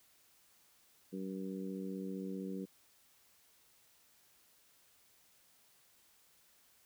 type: harmonic tone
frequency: 95.4 Hz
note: G2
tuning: 47 cents flat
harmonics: 2 / 3 / 4 / 5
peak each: -41 / -45 / -47 / -49 dBFS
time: 1.12-2.66 s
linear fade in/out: 20 ms
effects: white hiss -68 dBFS RMS until 6.85 s